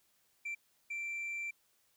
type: tone bursts at uneven times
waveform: sine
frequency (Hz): 2349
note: D7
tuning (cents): 0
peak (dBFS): -34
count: 2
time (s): 0.45-0.55 / 0.9-1.51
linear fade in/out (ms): 10
effects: tanh soft clip ceiling -36 dBFS + white hiss -73 dBFS RMS until 1.96 s